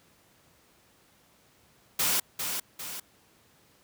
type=noise with echo; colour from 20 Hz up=white; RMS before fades=-26 dBFS; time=1.99-2.2 s; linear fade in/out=5 ms; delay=400 ms; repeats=2; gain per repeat=-6 dB; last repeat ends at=3 s; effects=pink hiss -62 dBFS RMS until 3.83 s + high-pass 80 Hz 12 dB/octave

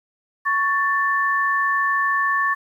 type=tone pair together; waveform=sine; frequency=1113.1 / 1767 Hz; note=C#6 / A6; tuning=+7 / +7 cents; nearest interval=minor sixth; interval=800 cents; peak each=-20 / -20 dBFS; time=0.45-2.55 s; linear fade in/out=20 ms; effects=9-bit

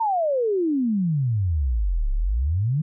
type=exponential two-way sweep; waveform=sine; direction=down then up; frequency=932.3 to 32.7 to 161.8 Hz; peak=-19 dBFS; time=0-2.82 s; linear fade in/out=10 ms; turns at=2.11 s; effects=none

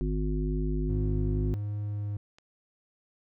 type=harmonic tone; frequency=51.1 Hz; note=G#1; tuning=27 cents flat; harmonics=1 / 3 / 5 / 7; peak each=-28 / -33 / -35 / -36 dBFS; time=0.01-1.54 s; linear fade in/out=0 ms
type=tone with vibrato; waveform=triangle; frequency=103.3 Hz; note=G#2; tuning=9 cents flat; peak=-28 dBFS; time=0.89-2.17 s; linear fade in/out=5 ms; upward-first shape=triangle; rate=1.4 Hz; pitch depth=10 cents each way
type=click; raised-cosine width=0.2 ms; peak=-36 dBFS; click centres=2.385 s
effects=none

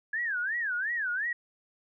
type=tone with vibrato; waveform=sine; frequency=1661.2 Hz; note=G#6; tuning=in tune; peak=-28 dBFS; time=0.13-1.33 s; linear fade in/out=5 ms; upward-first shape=sine; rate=2.8 Hz; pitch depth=260 cents each way; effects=none

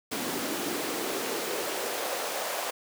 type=noise with high-pass filter sweep; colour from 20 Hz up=pink; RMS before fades=-32 dBFS; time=0.11-2.71 s; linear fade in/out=10 ms; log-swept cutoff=250 to 650 Hz; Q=2.2; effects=none

